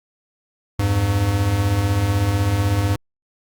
square beating tone pair, 85 / 101 Hz, F2 / G#2, -46 / -48 cents, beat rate 16 Hz, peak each -24 / -18 dBFS, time 0.79-2.96 s, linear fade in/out 5 ms, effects Opus 48 kbps

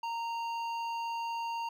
sine tone with hard clipping, 926 Hz, A#5, 12 cents flat, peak -35 dBFS, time 0.03-1.69 s, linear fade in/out 5 ms, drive 10 dB, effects none

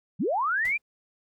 sine linear sweep, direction up, 129.1 to 2446 Hz, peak -23 dBFS, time 0.19-0.78 s, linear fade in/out 20 ms
pink noise with exponential decay, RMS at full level -41 dBFS, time 0.65-0.82 s, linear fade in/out 2 ms, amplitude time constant 35 ms
effects none

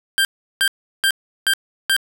25% pulse tone bursts, 1581 Hz, G6, 14 cents sharp, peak -10 dBFS, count 5, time 0.18-1.965 s, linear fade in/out 0 ms, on 69 ms, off 360 ms, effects none

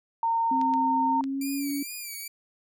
sine tone, 916 Hz, A#5, 31 cents flat, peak -22 dBFS, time 0.23-1.21 s, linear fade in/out 2 ms
sine tone with pitch glide, 263.6 to 282.5 Hz, C4 to C#4, +13 to +33 cents, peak -27 dBFS, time 0.51-1.83 s, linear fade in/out 5 ms, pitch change +120 cents, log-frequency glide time 1.05-1.67 s
clicks, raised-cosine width 0.2 ms, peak -25 dBFS, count 3, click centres 0.614 / 0.738 / 1.24 s
5% pulse tone with vibrato, 2349 Hz, D7, in tune, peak -26 dBFS, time 1.41-2.28 s, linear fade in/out 5 ms, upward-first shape sine, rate 2.3 Hz, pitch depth 78 cents each way
effects none

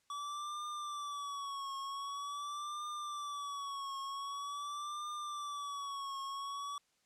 square tone with vibrato, 1145 Hz, D6, 44 cents flat, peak -40 dBFS, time 0.1-6.78 s, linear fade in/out 2 ms, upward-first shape triangle, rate 0.45 Hz, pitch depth 89 cents each way, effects white hiss -75 dBFS RMS until 7.05 s + low-pass 8000 Hz 12 dB/octave

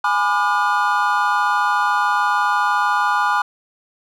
triangle chord, G# diminished seventh, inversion none, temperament just, 830.6 / 996.7 / 1196.1 / 1435.3 Hz, G#5 / B5 / D6 / F6, 0 / +16 / +31 / +47 cents, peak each -19 dBFS, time 0.04-3.42 s, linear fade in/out 5 ms, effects none

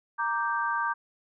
sine chord, G minor, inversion first, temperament equal, 932.3 / 1174.7 / 1568 Hz, Bb5 / D6 / G6, 0 / 0 / 0 cents, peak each -30 dBFS, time 0.18-0.94 s, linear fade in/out 20 ms, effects none

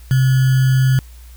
sine tone with sample-and-hold, 130.81 Hz, C3, in tune, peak -10 dBFS, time 0.11-0.99 s, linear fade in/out 0 ms, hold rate 1575 Hz, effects added 60 Hz sine -36 dBFS peak until 1.36 s + white hiss -49 dBFS RMS until 1.36 s

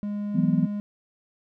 triangle tone, 205.9 Hz, G#3, 15 cents flat, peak -25 dBFS, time 0.03-0.8 s, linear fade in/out 0 ms
sine chord, E suspended second, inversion none, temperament equal, 164.81 / 185 / 246.9 Hz, E3 / F#3 / B3, 0 / 0 / 0 cents, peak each -24 dBFS, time 0.34-0.67 s, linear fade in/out 20 ms
effects none

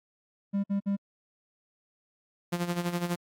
triangle tone bursts, 199.2 Hz, G3, 28 cents sharp, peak -23 dBFS, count 3, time 0.53-0.968 s, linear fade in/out 20 ms, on 110 ms, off 54 ms
sawtooth tone with tremolo, 174.4 Hz, F3, 2 cents flat, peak -22 dBFS, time 2.52-3.16 s, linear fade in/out 10 ms, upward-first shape sine, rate 12 Hz, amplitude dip 70%
effects AAC 64 kbps

